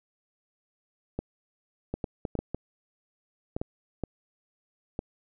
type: clicks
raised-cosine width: 2 ms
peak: -17 dBFS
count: 11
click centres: 1.19 / 1.94 / 2.042 / 2.252 / 2.353 / 2.39 / 2.546 / 3.565 / 3.615 / 4.037 / 4.991 s
effects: none